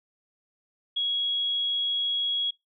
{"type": "tone", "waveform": "sine", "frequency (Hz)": 3322, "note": "G#7", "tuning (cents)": 0, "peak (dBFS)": -24, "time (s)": [0.96, 2.51], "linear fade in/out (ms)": 10, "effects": ["noise-tail reverb RT60 0.2 s tail -25 dB re dry"]}